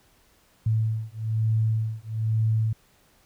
sine beating tone pair, 110 / 111.1 Hz, A2 / A2, 0 / +17 cents, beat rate 1.1 Hz, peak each -25 dBFS, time 0.66-2.73 s, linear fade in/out 5 ms, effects pink hiss -61 dBFS RMS until 3.25 s

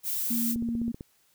violet noise, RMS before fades -30 dBFS, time 0.03-0.56 s, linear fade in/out 50 ms
sine tone, 233.1 Hz, A#3, in tune, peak -27 dBFS, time 0.3-0.92 s, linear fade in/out 10 ms
click train, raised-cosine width 3 ms, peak -25 dBFS, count 8, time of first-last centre 0.56-1.009 s, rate 15.6 Hz
effects white hiss -66 dBFS RMS until 1.34 s

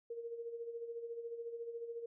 sine tone with tremolo, 466.2 Hz, A#4, in tune, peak -39 dBFS, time 0.1-2.06 s, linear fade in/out 5 ms, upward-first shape sine, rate 14 Hz, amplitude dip 60%, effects none

